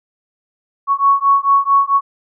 sine beating tone pair, 1108.7 / 1113.2 Hz, C#6 / C#6, 0 / +7 cents, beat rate 4.5 Hz, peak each -13 dBFS, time 0.87-2.01 s, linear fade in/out 50 ms, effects none

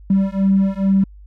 triangle beating tone pair, 193.2 / 195.5 Hz, G3 / G3, -25 / -4 cents, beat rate 2.3 Hz, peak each -13 dBFS, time 0.1-1.04 s, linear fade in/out 5 ms, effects tanh soft clip ceiling -8 dBFS + added 50 Hz sine -38 dBFS peak until 1.26 s

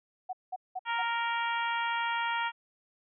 sine tone bursts, 743 Hz, F#5, 7 cents sharp, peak -32 dBFS, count 4, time 0.29-1.024 s, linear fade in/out 10 ms, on 41 ms, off 190 ms
harmonic tone, 465.9 Hz, A#4, 1 cent flat, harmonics 2 / 3 / 4 / 5 / 6 / 7, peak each -31 / -35 / -37 / -39 / -41 / -42 dBFS, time 0.85-2.52 s, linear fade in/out 50 ms
effects none

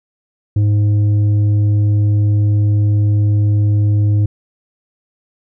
triangle tone with tanh clipping, 103.83 Hz, G#2, in tune, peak -11 dBFS, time 0.56-4.26 s, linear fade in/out 5 ms, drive 10 dB, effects none

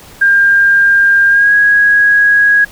sine tone with pitch glide, 1602 to 1654.7 Hz, G6 to G#6, +37 to -7 cents, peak -5 dBFS, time 0.21-2.65 s, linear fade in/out 10 ms, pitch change +56 cents, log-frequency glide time 1.29-1.53 s, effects pink hiss -37 dBFS RMS until 2.71 s

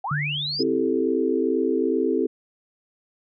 sine linear sweep, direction up, 710 to 5170 Hz, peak -25 dBFS, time 0.04-0.63 s, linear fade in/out 5 ms
sine tone with exponential decay, 146.83 Hz, D3, in tune, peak -22 dBFS, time 0.11-1.26 s, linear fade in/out 5 ms, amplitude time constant 250 ms
sine chord, A minor seventh, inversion first, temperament equal, 261.6 / 329.6 / 392 / 440 Hz, C4 / E4 / G4 / A4, 0 / 0 / 0 / 0 cents, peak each -25 dBFS, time 0.59-2.27 s, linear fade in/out 10 ms
effects none

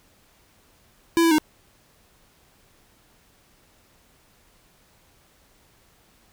square tone with pitch steps, 334.4 / 331 / 308.4 Hz, E4 / E4 / D#4, +25 / +7 / -15 cents, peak -16 dBFS, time 1.17-1.383 s, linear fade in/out 0 ms, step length 71 ms, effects pink hiss -59 dBFS RMS until 6.32 s

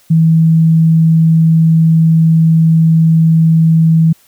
sine tone, 162.1 Hz, E3, 29 cents flat, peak -5 dBFS, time 0.1-4.13 s, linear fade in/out 10 ms, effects white hiss -49 dBFS RMS until 4.27 s

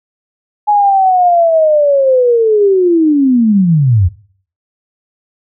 sine linear sweep, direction down, 842 to 82.41 Hz, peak -6 dBFS, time 0.67-4.09 s, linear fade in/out 20 ms, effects noise-tail reverb RT60 0.5 s tail -19 dB re dry

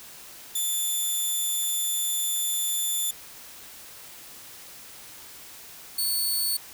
5% pulse tone pair in turn, 3520 / 4445 Hz, A7 / C#8, 0 / +4 cents, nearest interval major third, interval 404 cents, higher second, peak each -17 dBFS, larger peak neither, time 0.55-3.11 / 5.98-6.57 s, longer first, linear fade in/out 5 ms, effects white hiss -45 dBFS RMS until 6.73 s

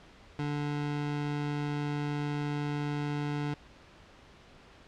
25% pulse tone, 146.4 Hz, D3, 5 cents flat, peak -27 dBFS, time 0.39-3.54 s, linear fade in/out 2 ms, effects pink hiss -55 dBFS RMS until 4.87 s + low-pass 4000 Hz 12 dB/octave

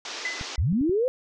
white band-pass noise, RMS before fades -36 dBFS, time 0.05-0.56 s, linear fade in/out 2 ms, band 260 to 6300 Hz, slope 48 dB/octave
sine tone with exponential decay, 2019 Hz, B6, 38 cents sharp, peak -24 dBFS, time 0.25-0.6 s, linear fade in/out 2 ms, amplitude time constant 74 ms
clicks, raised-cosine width 5 ms, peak -23 dBFS, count 4, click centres 0.412 / 0.727 / 0.812 / 0.895 s
sine linear sweep, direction up, 51.5 to 528 Hz, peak -20 dBFS, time 0.58-1.08 s, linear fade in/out 0 ms
effects none

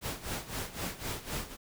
pink noise with tremolo, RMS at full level -35 dBFS, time 0.01-1.57 s, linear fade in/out 50 ms, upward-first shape sine, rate 3.9 Hz, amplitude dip 80%, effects none

